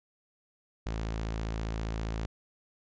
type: tone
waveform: sawtooth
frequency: 55 Hz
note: A1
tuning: in tune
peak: -28 dBFS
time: 0.86-2.26 s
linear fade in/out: 5 ms
effects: resampled to 16000 Hz